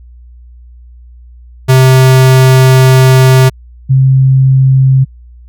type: tone pair in turn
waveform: square / sine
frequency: 130.5 / 132.78 Hz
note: C3 / C3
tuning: -4 / +26 cents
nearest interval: unison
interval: 30 cents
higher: second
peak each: -3 dBFS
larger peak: neither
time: 1.68-3.5 / 3.89-5.05 s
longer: first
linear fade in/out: 20 ms
effects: added 60 Hz sine -32 dBFS peak until 5.48 s